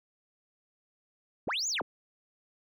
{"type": "linear two-way sweep", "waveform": "sine", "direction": "up then down", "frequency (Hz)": [53.5, 7150, 53.5], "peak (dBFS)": -28, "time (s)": [1.47, 1.82], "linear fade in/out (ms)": 5, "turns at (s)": 1.68, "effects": ["tanh soft clip ceiling -26 dBFS"]}